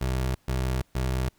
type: tone bursts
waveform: 25% pulse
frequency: 64.1 Hz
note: C2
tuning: 35 cents flat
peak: -21 dBFS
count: 3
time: 0.01-1.29 s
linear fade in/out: 5 ms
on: 340 ms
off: 130 ms
effects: pink hiss -65 dBFS RMS until 1.38 s